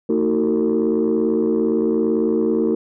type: tone cluster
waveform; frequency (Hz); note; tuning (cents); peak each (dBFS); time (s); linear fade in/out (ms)
sine; 226.1 / 315.1 / 372.8 / 453.7; A3 / D#4 / F#4 / A#4; +47 / +22 / +13 / -47; -20; 0.09-2.75; 5
effects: tanh soft clip ceiling -10 dBFS